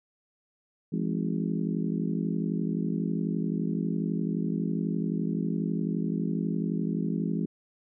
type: harmonic tone with a mistuned harmonic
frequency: 51.91 Hz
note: G#1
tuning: in tune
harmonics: 3 / 4 / 5 / 6 / 7 / 8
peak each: -30 / -31 / -33 / -37 / -40 / -42 dBFS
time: 0.92-7.46 s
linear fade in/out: 10 ms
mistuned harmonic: 3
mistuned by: +140 cents
effects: none